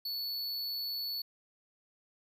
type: tone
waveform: square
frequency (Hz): 4435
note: C#8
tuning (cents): 0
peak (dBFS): -35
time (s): 0.05-1.22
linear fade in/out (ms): 5
effects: none